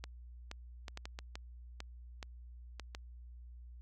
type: clicks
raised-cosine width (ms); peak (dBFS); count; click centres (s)
0.2; -26; 11; 0.04 / 0.514 / 0.882 / 0.974 / 1.055 / 1.189 / 1.355 / 1.804 / 2.228 / 2.797 / 2.949
effects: added 60 Hz sine -49 dBFS peak until 3.81 s